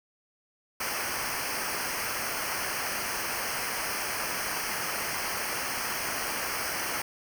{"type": "noise with comb filter", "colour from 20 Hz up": "pink", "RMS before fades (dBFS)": -32, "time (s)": [0.8, 7.02], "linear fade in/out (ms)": 5, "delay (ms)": 0.27, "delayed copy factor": -0.9, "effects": []}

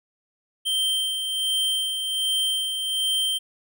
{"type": "tone with tremolo", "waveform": "square", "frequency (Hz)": 3136, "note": "G7", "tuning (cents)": 0, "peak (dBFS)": -21, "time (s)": [0.65, 3.39], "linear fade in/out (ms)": 20, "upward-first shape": "sine", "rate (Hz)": 1.3, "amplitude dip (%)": 45, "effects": []}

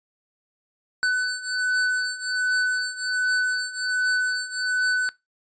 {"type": "beating tone pair", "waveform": "square", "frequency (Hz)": [1500, 1501.3], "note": ["F#6", "F#6"], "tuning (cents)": [23, 25], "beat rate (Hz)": 1.3, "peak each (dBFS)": [-27, -24], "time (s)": [1.03, 5.09], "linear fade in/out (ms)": 0, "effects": ["noise-tail reverb RT60 0.2 s tail -21 dB re dry", "resampled to 16000 Hz"]}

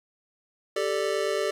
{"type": "chord", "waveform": "square", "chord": "G suspended second", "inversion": "none", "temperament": "just", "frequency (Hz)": [392, 441, 588], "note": ["G4", "A4", "D5"], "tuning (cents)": [0, 4, 2], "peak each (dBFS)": -30, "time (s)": [0.76, 1.51], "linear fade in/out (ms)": 5, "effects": ["low-pass 9000 Hz 12 dB/octave", "9-bit"]}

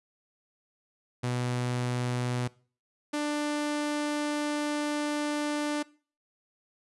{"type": "tone pair in turn", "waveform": "sawtooth", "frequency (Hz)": [123.47, 296], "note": ["B2", "D4"], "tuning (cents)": [0, 14], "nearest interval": "octave + minor third", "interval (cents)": 1514, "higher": "second", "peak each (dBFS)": -24, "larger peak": "neither", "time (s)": [[1.23, 2.48], [3.13, 5.83]], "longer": "second", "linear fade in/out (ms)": 10, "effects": ["noise-tail reverb RT60 0.4 s tail -21 dB re dry", "resampled to 24000 Hz"]}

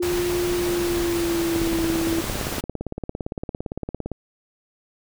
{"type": "tone with pitch glide", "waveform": "sine", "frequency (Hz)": [352, 330.3], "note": ["F4", "E4"], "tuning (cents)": [14, 4], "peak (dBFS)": -21, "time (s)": [0, 2.21], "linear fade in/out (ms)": 5, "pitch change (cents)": -110, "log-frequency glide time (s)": [0.54, 1.81]}
{"type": "noise", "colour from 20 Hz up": "pink", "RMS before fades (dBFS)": -29, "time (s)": [0.02, 2.61], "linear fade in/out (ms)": 10}
{"type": "click train", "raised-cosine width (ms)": 2, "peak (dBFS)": -15, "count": 46, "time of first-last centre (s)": [1.56, 4.117], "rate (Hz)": 17.6}
{"effects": []}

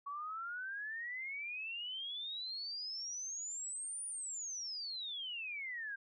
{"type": "exponential two-way sweep", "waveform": "sine", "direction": "up then down", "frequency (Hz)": [1118, 9600, 1580], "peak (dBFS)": -40, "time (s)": [0.06, 5.96], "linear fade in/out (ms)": 10, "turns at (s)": 4.06, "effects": []}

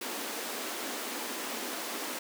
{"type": "high-pass noise", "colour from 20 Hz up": "pink", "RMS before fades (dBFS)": -37, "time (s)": [0.01, 2.19], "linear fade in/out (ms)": 5, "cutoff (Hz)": 230, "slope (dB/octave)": 48, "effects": []}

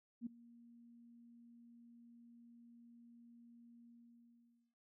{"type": "tone with ADSR envelope", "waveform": "sine", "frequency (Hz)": 235.7, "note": "A#3", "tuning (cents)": 19, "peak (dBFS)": -38, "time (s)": [0.21, 4.75], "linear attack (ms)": 54, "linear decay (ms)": 7, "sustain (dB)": -21, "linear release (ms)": 880, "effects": ["noise-tail reverb RT60 0.2 s tail -20 dB re dry"]}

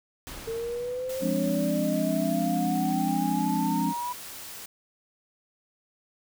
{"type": "noise with exponential decay", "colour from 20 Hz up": "pink", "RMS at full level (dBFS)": -39, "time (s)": [0.27, 3.13], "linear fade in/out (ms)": 0, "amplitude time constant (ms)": 620}
{"type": "exponential sweep", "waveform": "sine", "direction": "up", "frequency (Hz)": [450.7, 987.8], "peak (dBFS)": -29, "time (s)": [0.47, 4.13], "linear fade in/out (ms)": 10}
{"type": "noise", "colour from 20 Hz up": "white", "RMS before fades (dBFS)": -41, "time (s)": [1.09, 4.66], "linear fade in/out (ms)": 5}
{"type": "chord", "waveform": "sine", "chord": "D half-diminished seventh", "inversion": "first", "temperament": "equal", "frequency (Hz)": [174.61, 207.7, 261.6, 293.7], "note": ["F3", "Ab3", "C4", "D4"], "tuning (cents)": [0, 0, 0, 0], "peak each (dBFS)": -30, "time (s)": [1.2, 3.94], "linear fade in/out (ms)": 50}
{"effects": []}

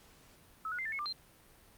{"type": "tone with pitch steps", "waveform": "sine", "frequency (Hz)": [1296, 1455, 2085, 1777, 2186, 1188, 4147], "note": ["E6", "F#6", "C7", "A6", "C#7", "D6", "C8"], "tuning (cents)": [-30, -29, -7, 17, -25, 20, -16], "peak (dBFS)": -35, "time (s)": [0.65, 1.126], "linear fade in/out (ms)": 2, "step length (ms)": 68, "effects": ["pink hiss -61 dBFS RMS until 1.77 s", "Opus 48 kbps"]}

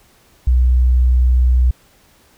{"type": "tone", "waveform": "sine", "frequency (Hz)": 62.3, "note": "B1", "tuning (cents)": 16, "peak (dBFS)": -9, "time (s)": [0.47, 1.71], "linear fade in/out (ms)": 5, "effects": ["pink hiss -52 dBFS RMS until 2.37 s"]}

